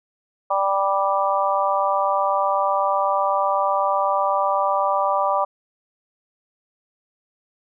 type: harmonic tone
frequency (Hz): 196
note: G3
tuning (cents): 0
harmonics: 3 / 4 / 5 / 6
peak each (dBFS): -23 / -23 / -23 / -23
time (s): 0.5-5.45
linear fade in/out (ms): 10
effects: none